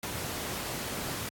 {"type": "noise", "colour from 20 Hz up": "pink", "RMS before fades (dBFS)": -35, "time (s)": [0.03, 1.29], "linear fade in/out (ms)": 2, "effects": ["high-pass 80 Hz 12 dB/octave", "AAC 64 kbps"]}